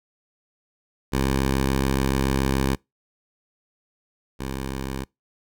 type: tone pair in turn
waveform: 10% pulse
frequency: 67 / 66.66 Hz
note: C2 / C2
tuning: +42 / +33 cents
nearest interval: unison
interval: 9 cents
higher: first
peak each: -12 / -20 dBFS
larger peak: first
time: 1.12-2.76 / 4.39-5.05 s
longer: first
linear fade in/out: 20 ms
effects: noise-tail reverb RT60 0.2 s tail -26 dB re dry